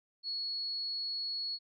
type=tone; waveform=sine; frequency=4360 Hz; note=C#8; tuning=29 cents flat; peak=-34 dBFS; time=0.23-1.59 s; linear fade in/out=50 ms; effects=none